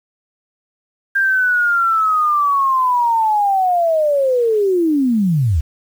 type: linear sweep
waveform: sine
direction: down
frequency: 1600 to 67.1 Hz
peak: -12 dBFS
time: 1.15-5.61 s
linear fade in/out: 10 ms
effects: 7-bit